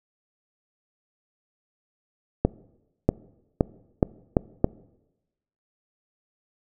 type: accelerating click train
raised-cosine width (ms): 2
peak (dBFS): -4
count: 6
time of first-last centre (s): 2.45-4.644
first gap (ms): 640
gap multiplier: 0.81
effects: noise-tail reverb RT60 1.0 s tail -22 dB re dry